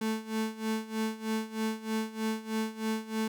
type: tone with tremolo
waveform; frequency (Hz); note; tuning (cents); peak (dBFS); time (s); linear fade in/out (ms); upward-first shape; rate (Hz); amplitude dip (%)
35% pulse; 220; A3; 0; -26; 0.01-3.28; 5; sine; 3.2; 85
effects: none

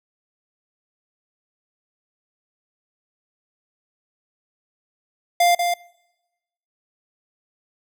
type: tone with echo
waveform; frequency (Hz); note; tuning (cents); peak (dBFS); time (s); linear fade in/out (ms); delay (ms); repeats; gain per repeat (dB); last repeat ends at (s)
square; 698.5; F5; 0; -14; 5.4-5.55; 5; 190; 1; -5; 5.74
effects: noise-tail reverb RT60 1.0 s tail -24 dB re dry

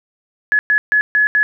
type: tone bursts at uneven times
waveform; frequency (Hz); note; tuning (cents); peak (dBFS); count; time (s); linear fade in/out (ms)
sine; 1700; G#6; +40; -10; 5; 0.52-0.59 / 0.7-0.78 / 0.92-1.01 / 1.15-1.27 / 1.35-1.43; 0
effects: none

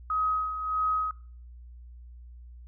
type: tone with tremolo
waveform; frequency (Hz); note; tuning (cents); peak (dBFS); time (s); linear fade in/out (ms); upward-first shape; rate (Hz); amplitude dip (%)
sine; 1265; D#6; +28; -23; 0.1-1.11; 2; sine; 1.6; 60
effects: noise-tail reverb RT60 0.5 s tail -21 dB re dry + added 60 Hz sine -44 dBFS peak until 2.67 s

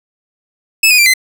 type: tone with pitch steps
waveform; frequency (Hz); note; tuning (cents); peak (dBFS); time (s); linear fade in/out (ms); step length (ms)
sawtooth; 2608 / 2477 / 2359 / 2052; E7 / D#7 / D7 / C7; -19 / -8 / +7 / -34; -3; 0.83-1.138; 5; 77
effects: none

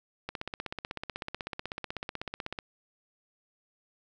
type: click train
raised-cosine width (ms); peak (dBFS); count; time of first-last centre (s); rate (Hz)
0.3; -19; 38; 0.29-2.588; 16.1
effects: none

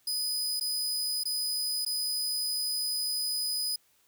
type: tone with dropouts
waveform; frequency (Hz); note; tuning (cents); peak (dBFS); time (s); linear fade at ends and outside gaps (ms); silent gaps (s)
sawtooth; 4986; D#8; +3; -26; 0.07-3.76; 5; 0.598-0.609 / 1.236-1.254 / 1.85-1.862
effects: white hiss -67 dBFS RMS until 4.07 s

